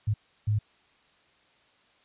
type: tone bursts at uneven times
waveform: sine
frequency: 105.6 Hz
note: G#2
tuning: 29 cents sharp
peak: -22 dBFS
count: 2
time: 0.07-0.14 / 0.47-0.59 s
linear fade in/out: 10 ms
effects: white hiss -63 dBFS RMS until 2.04 s + resampled to 8000 Hz